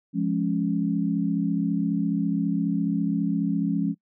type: chord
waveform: sine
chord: Db major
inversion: first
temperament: just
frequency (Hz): 173.24 / 207.9 / 277.2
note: F3 / Ab3 / Db4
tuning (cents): -14 / +2 / 0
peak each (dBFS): -26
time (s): 0.13-3.95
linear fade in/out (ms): 50
effects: noise-tail reverb RT60 0.1 s tail -22 dB re dry